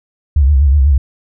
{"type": "tone with vibrato", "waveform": "sine", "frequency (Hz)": 70.1, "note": "C#2", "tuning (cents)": 20, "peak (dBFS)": -6, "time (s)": [0.36, 0.98], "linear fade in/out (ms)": 5, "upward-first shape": "sine", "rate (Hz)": 8.1, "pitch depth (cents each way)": 130, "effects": []}